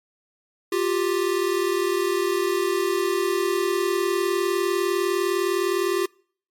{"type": "tone pair together", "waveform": "square", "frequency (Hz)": [352.2, 392], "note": ["F4", "G4"], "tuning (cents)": [15, 0], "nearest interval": "major second", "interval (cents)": 185, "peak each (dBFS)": -24, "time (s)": [0.72, 6.06], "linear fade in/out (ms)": 5, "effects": ["noise-tail reverb RT60 0.5 s tail -25 dB re dry", "MP3 64 kbps"]}